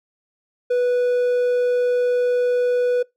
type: tone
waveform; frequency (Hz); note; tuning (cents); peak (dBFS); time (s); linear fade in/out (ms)
triangle; 492.1; B4; -6; -14; 0.7-3.03; 10
effects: noise-tail reverb RT60 0.2 s tail -24 dB re dry